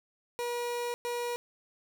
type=tone bursts at uneven times; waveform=30% pulse; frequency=480.8 Hz; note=B4; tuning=46 cents flat; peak=-29 dBFS; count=2; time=0.39-0.94 / 1.05-1.36 s; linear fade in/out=0 ms; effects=none